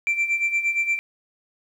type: tone with tremolo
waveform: sine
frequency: 2349 Hz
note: D7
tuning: in tune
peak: -15 dBFS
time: 0.07-0.99 s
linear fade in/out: 0 ms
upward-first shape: sine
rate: 8.6 Hz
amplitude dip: 75%
effects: tanh soft clip ceiling -17 dBFS + 9-bit